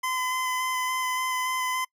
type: tone with vibrato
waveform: 25% pulse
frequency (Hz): 1021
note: C6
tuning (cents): -43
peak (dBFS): -22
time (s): 0.03-1.85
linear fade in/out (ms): 10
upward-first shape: square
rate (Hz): 3.5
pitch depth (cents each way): 10
effects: noise-tail reverb RT60 0.1 s tail -25 dB re dry